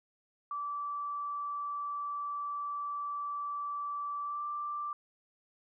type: tone with pitch glide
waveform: sine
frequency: 1160 to 1176.2 Hz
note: D6 to D6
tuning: -22 to +2 cents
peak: -34 dBFS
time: 0.51-4.93 s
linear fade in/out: 2 ms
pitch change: +24 cents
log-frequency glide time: 4.23-4.44 s
effects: none